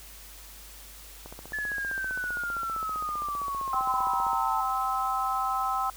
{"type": "click train", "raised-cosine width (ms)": 1, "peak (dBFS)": -28, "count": 48, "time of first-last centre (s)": [1.26, 4.332], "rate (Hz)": 15.3}
{"type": "exponential sweep", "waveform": "sine", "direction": "down", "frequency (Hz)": [1735, 875], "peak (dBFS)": -29, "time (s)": [1.53, 4.61], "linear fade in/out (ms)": 5}
{"type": "harmonic tone", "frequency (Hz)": 259.5, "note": "C4", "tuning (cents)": -14, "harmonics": [3, 4, 5], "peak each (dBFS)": [-30, -31, -29], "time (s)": [3.73, 5.9], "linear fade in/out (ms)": 2}
{"effects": ["added 50 Hz sine -49 dBFS peak until 5.96 s", "white hiss -48 dBFS RMS until 5.96 s"]}